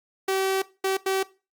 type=tone bursts at uneven times; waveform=sawtooth; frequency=383.8 Hz; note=G4; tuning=37 cents flat; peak=-18 dBFS; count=3; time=0.28-0.62 / 0.84-0.97 / 1.06-1.23 s; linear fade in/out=5 ms; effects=noise-tail reverb RT60 0.3 s tail -19 dB re dry + Opus 48 kbps